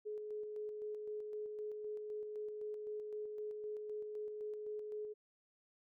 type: tone with tremolo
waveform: sine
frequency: 423.7 Hz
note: G#4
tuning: 35 cents sharp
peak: -40 dBFS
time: 0.05-5.14 s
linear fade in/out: 20 ms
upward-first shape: square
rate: 3.9 Hz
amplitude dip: 30%
effects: none